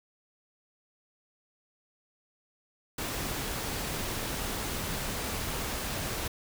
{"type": "noise", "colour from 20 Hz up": "pink", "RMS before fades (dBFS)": -34, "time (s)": [2.98, 6.28], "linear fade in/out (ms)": 5, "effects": []}